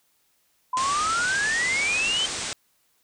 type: exponential sweep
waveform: sine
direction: up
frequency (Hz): 996 to 3136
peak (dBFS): -22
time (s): 0.73-2.26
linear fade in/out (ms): 5
type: low-pass noise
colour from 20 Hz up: white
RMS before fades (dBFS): -31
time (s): 0.77-2.53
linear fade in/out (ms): 0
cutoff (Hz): 8900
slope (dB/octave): 96
effects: white hiss -67 dBFS RMS until 3.03 s